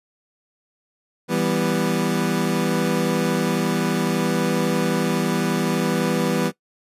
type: chord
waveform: 25% pulse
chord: E minor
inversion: none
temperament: equal with one note detuned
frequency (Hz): 164.81 / 196.68 / 246.9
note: E3 / G3 / B3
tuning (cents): 0 / +6 / 0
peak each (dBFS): -20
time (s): 1.28-6.52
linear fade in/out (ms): 50
effects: noise-tail reverb RT60 0.1 s tail -18 dB re dry + resampled to 32000 Hz